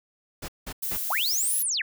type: noise bursts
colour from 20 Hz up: pink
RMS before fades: -35 dBFS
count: 3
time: 0.42-0.972 s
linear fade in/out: 10 ms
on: 64 ms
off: 180 ms
type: noise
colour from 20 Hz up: violet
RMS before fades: -30 dBFS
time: 0.82-1.63 s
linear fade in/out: 10 ms
type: linear two-way sweep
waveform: sine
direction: up then down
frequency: 613 to 11600 to 1491 Hz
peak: -24 dBFS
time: 1.1-1.82 s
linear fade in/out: 5 ms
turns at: 1.61 s
effects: none